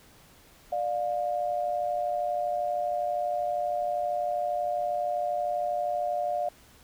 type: tone pair together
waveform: sine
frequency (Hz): 595 / 707.6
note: D5 / F5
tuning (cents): +22 / +23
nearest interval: minor third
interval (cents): 301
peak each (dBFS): -30 / -28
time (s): 0.72-6.49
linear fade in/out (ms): 5
effects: pink hiss -56 dBFS RMS until 6.83 s